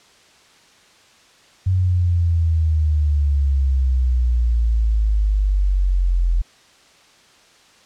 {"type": "exponential sweep", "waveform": "sine", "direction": "down", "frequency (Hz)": [94, 42.13], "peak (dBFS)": -14, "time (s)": [1.66, 6.42], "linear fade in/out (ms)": 10, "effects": ["white hiss -51 dBFS RMS until 7.85 s", "low-pass 6000 Hz 12 dB/octave"]}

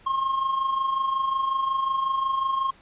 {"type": "tone with amplitude modulation", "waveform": "triangle", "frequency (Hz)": 1072, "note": "C6", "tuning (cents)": 42, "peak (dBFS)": -18, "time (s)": [0.06, 2.71], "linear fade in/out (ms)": 10, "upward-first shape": "sine", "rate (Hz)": 25.5, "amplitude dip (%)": 55, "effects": ["pink hiss -54 dBFS RMS until 2.81 s", "resampled to 8000 Hz"]}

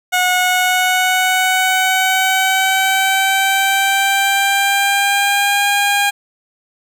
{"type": "tone with pitch glide", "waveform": "15% pulse", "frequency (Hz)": [729, 808.9], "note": ["F#5", "G#5"], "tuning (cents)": [-26, -46], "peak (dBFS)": -6, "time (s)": [0.12, 6.11], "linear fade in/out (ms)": 20, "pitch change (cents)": 180, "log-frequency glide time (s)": [0.33, 5.66], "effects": []}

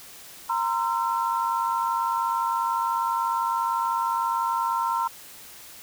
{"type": "tone cluster", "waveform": "sine", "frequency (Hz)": [930, 1030, 1347], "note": ["A#5", "C6", "E6"], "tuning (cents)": [-4, -28, 37], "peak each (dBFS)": [-25, -27, -30], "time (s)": [0.49, 5.08], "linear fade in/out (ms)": 10, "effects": ["white hiss -45 dBFS RMS until 5.82 s"]}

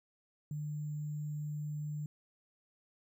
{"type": "tone with sample-and-hold", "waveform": "sine", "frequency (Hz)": 149.6, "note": "D3", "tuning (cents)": 32, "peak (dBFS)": -36, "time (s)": [0.51, 2.06], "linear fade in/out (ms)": 2, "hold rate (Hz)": 7350, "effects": []}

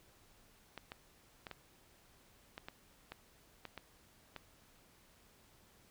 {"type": "clicks", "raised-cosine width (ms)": 0.3, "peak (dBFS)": -29, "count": 10, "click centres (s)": [0.777, 0.919, 1.468, 1.513, 2.579, 2.685, 3.12, 3.653, 3.777, 4.363], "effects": ["pink hiss -66 dBFS RMS until 5.9 s"]}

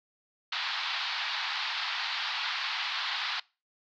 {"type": "band-pass noise", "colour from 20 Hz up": "white", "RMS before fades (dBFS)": -33, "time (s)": [0.52, 3.4], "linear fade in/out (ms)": 5, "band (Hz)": [800, 4500], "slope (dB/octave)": 48, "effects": ["noise-tail reverb RT60 0.3 s tail -23 dB re dry"]}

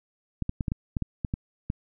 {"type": "clicks", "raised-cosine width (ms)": 5, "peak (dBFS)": -15, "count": 10, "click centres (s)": [0.423, 0.494, 0.608, 0.682, 0.719, 0.968, 1.023, 1.248, 1.339, 1.701], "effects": []}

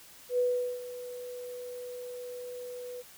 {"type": "tone with ADSR envelope", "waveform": "sine", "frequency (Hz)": 493.9, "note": "B4", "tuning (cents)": 0, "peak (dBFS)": -23, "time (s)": [0.29, 3.03], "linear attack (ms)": 94, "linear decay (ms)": 410, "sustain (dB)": -15, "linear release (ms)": 30, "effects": ["white hiss -53 dBFS RMS until 3.17 s"]}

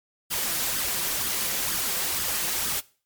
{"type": "noise with flanger", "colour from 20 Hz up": "white", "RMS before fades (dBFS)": -27, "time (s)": [0.3, 2.81], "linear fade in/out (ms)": 20, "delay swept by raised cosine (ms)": [0.6, 6], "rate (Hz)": 2.1, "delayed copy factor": 0.55, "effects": ["noise-tail reverb RT60 0.4 s tail -21 dB re dry", "MP3 96 kbps"]}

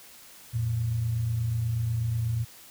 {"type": "tone pair together", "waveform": "sine", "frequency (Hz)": [87.4, 115.6], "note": ["F2", "A#2"], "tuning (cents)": [2, -14], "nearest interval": "perfect fourth", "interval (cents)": 484, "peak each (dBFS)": [-35, -25], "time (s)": [0.53, 2.45], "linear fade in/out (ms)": 20, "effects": ["white hiss -50 dBFS RMS until 2.7 s"]}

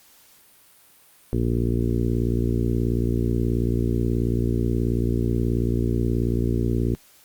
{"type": "harmonic tone", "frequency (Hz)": 58.5, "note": "A#1", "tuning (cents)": 7, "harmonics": [1, 2, 3, 4, 5, 6, 7, 8], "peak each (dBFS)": [-25, -24, -33, -27, -31, -29, -32, -39], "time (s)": [1.33, 6.95], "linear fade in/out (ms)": 0, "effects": ["white hiss -54 dBFS RMS until 7.24 s", "Opus 48 kbps"]}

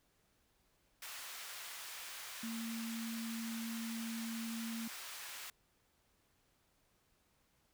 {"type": "high-pass noise", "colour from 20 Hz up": "pink", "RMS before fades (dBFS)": -48, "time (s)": [1.02, 5.5], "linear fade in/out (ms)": 2, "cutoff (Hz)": 1300, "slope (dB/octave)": 12}
{"type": "tone", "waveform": "sine", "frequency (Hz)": 227.9, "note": "A#3", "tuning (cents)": -39, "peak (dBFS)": -40, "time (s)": [2.43, 4.88], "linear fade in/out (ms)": 5}
{"effects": ["pink hiss -75 dBFS RMS until 7.73 s"]}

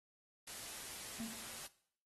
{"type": "noise", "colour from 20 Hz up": "white", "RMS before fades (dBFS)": -48, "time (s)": [0.47, 1.67], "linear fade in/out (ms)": 5}
{"type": "tone with exponential decay", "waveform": "triangle", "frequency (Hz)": 225.8, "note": "A3", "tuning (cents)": 45, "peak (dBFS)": -38, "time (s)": [1.2, 1.66], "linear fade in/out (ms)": 0, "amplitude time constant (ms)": 100}
{"effects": ["noise-tail reverb RT60 0.6 s tail -18 dB re dry", "AAC 32 kbps"]}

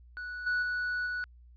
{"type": "tone with level steps", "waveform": "triangle", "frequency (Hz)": 1475, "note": "F#6", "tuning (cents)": -6, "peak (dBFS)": [-35, -25, -28, -30], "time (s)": [0.17, 1.24], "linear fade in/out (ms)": 0, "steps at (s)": [0.46, 0.62, 1.06], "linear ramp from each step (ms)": 10, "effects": ["added 60 Hz sine -52 dBFS peak until 1.56 s", "resampled to 11025 Hz"]}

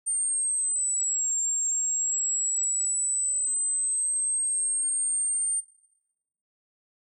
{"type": "linear two-way sweep", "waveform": "sine", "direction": "down then up", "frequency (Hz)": [8820, 7400, 8800], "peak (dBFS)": -23, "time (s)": [0.06, 5.61], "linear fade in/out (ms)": 20, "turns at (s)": 1.4, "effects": ["noise-tail reverb RT60 1.0 s tail -24 dB re dry", "tanh soft clip ceiling -19 dBFS"]}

